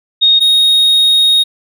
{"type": "tone pair in turn", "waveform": ["sine", "triangle"], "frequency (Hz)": [3721, 3736], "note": ["A#7", "A#7"], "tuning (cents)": [-4, 3], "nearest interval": "unison", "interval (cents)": 7, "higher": "second", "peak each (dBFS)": -5, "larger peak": "neither", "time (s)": [[0.21, 0.4], [0.4, 1.44]], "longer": "second", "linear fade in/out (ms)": 20, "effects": []}